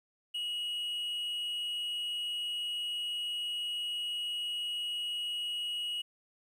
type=tone with amplitude modulation; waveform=triangle; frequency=2900 Hz; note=F#7; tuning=35 cents flat; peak=-30 dBFS; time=0.34-6.02 s; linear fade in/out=10 ms; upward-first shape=sine; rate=226 Hz; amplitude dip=35%; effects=11-bit